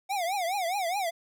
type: tone with vibrato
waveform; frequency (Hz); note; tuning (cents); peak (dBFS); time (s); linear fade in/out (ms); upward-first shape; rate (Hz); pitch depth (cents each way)
square; 740; F#5; 0; -28; 0.09-1.11; 20; triangle; 4.8; 220
effects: none